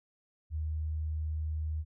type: tone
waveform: sine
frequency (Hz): 77.78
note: D#2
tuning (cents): 0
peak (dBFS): -31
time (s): 0.5-1.85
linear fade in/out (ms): 50
effects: none

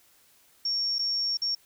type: tone with dropouts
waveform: sine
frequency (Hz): 5510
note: F8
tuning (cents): -24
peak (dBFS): -25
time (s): 0.65-1.55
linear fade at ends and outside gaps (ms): 5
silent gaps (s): 0.985-0.991 / 1.372-1.418
effects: white hiss -61 dBFS RMS until 1.65 s

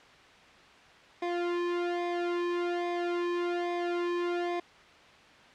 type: tone with flanger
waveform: sawtooth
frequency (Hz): 349.2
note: F4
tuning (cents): 0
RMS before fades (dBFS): -31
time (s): 1.22-4.6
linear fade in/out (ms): 5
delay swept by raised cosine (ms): 0.69 to 1.42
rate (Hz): 1.2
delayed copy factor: -0.9
effects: white hiss -54 dBFS RMS until 5.54 s + low-pass 3000 Hz 12 dB/octave

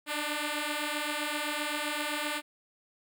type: beating tone pair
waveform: 5% pulse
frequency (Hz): 293.7 / 301.4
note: D4 / D4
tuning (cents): 0 / +45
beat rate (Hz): 7.7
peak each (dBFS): -23 / -22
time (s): 0.06-2.42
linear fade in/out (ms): 50
effects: none

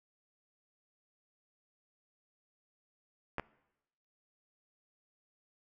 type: clicks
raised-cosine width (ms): 0.5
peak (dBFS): -20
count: 2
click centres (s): 3.383 / 3.397
effects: noise-tail reverb RT60 0.9 s tail -22 dB re dry

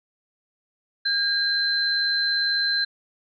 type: tone pair together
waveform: sine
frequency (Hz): 1614 / 4089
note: G#6 / C8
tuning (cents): -50 / -41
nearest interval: octave + major third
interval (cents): 1609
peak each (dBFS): -24 / -22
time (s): 1.05-2.85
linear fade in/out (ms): 10
effects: none

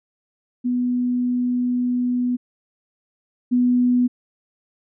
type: tone pair in turn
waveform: sine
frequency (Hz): 246.9 / 246.9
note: B3 / B3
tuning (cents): 0 / 0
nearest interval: unison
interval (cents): 0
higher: neither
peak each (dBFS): -18 / -14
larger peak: second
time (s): 0.64-2.37 / 3.51-4.08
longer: first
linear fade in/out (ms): 20
effects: none

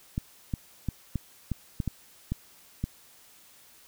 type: clicks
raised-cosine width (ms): 5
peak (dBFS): -16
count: 9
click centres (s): 0.179 / 0.538 / 0.887 / 1.157 / 1.517 / 1.802 / 1.877 / 2.32 / 2.84
effects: white hiss -56 dBFS RMS until 3.87 s

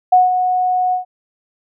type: tone with ADSR envelope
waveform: sine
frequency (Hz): 733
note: F#5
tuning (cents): -16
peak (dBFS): -5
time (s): 0.12-1.05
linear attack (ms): 9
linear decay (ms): 170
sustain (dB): -8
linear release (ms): 120
effects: none

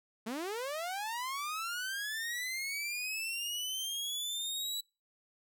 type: linear sweep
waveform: sawtooth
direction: up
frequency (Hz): 208.1 to 3950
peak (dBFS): -32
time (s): 0.26-4.81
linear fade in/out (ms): 10
effects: noise-tail reverb RT60 0.3 s tail -26 dB re dry

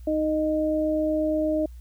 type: tone pair together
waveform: sine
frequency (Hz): 311.1 / 617.2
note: D#4 / D#5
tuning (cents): 0 / -14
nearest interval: octave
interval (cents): 1186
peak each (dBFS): -24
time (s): 0.07-1.66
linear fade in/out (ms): 5
effects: added 60 Hz sine -39 dBFS peak until 1.8 s + white hiss -63 dBFS RMS until 1.8 s

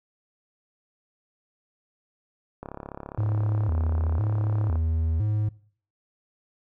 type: click train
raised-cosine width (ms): 1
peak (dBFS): -22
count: 75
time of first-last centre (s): 2.63-4.756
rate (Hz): 34.8
type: tone with vibrato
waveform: triangle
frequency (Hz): 92.5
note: F#2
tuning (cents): 0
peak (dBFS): -20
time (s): 3.18-5.49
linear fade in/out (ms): 5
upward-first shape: square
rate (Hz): 0.99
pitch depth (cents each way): 240
effects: noise-tail reverb RT60 0.5 s tail -21 dB re dry

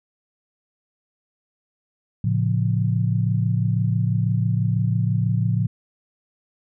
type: chord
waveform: sine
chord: A augmented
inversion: none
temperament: equal with one note detuned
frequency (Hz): 112.51 / 138.59 / 174.61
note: A2 / C#3 / E#3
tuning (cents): +39 / 0 / 0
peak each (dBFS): -20 / -24 / -24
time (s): 2.24-5.67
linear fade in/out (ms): 5
effects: none

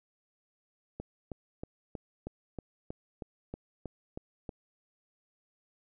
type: click train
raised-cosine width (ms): 2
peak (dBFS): -25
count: 12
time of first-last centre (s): 1-4.492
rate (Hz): 3.15
effects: none

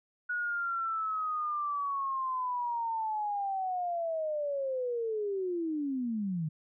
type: linear sweep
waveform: sine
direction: down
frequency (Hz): 1463 to 149.1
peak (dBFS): -30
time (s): 0.29-6.49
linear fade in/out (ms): 10
effects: none

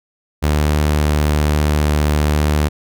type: tone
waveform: sawtooth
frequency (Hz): 74.9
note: D2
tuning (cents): +35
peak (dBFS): -9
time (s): 0.42-2.69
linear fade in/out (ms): 20
effects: none

